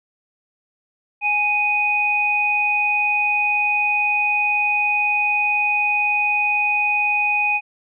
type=tone pair together; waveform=sine; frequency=830.6 / 2491 Hz; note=G#5 / D#7; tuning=0 / +1 cents; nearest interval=octave + perfect fifth; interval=1901 cents; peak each=-23 / -17 dBFS; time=1.21-7.61 s; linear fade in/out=50 ms; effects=none